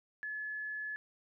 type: tone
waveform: sine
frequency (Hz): 1713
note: A6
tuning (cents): -47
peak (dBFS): -37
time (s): 0.23-0.96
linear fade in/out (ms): 0
effects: none